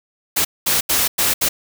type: noise bursts at uneven times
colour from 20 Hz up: white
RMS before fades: -17 dBFS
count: 5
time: 0.36-0.45 / 0.66-0.81 / 0.89-1.08 / 1.18-1.34 / 1.41-1.49 s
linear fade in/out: 10 ms
effects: none